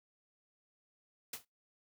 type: noise with exponential decay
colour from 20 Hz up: white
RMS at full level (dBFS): -37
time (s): 1.33-1.45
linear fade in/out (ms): 5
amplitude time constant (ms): 26
effects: noise-tail reverb RT60 0.2 s tail -23 dB re dry